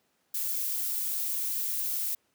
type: noise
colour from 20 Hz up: violet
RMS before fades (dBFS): -31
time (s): 0.34-2.15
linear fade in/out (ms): 5
effects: pink hiss -72 dBFS RMS until 2.34 s + high-pass 150 Hz 12 dB/octave